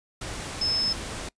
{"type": "tone in noise", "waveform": "sine", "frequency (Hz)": 5210, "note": "E8", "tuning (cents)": -21, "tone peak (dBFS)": -23, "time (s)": [0.61, 0.93], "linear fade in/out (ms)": 5, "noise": "pink", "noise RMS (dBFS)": -35, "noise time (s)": [0.21, 1.29], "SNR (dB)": 9, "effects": ["noise-tail reverb RT60 0.1 s tail -23 dB re dry", "resampled to 22050 Hz"]}